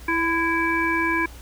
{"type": "harmonic tone with a mistuned harmonic", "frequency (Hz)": 330, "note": "E4", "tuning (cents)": 2, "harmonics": [1, 3, 5, 7], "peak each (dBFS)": [-25, -25, -25, -25], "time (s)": [0.08, 1.26], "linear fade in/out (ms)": 5, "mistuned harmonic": 3, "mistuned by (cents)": 29, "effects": ["added 60 Hz sine -40 dBFS peak until 1.41 s", "pink hiss -46 dBFS RMS until 1.41 s"]}